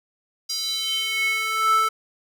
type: tone with high-pass filter sweep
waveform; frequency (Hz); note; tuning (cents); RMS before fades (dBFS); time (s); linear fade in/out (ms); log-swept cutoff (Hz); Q
square; 440; A4; 0; -23; 0.49-1.89; 10; 5000 to 1100; 5.3
effects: none